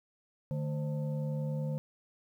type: tone with frequency modulation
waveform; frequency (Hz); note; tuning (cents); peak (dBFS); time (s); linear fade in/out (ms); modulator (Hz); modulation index
sine; 149.8; D3; +35; -31; 0.51-1.78; 0; 370; 0.68
effects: 11-bit